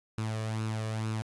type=tone with flanger; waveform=sawtooth; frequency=110 Hz; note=A2; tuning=in tune; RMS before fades=-33 dBFS; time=0.18-1.22 s; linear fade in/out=0 ms; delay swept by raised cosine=0.75 to 1.75 ms; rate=2.2 Hz; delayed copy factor=+0.55; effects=resampled to 24000 Hz